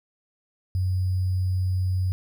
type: tone with sample-and-hold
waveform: sine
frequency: 92.5 Hz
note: F#2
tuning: in tune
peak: -21 dBFS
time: 0.75-2.12 s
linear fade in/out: 0 ms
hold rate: 4900 Hz
effects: none